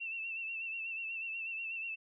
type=tone with vibrato; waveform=sine; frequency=2683 Hz; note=E7; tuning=30 cents sharp; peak=-37 dBFS; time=0-1.96 s; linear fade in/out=20 ms; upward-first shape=sine; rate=8.2 Hz; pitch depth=46 cents each way; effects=none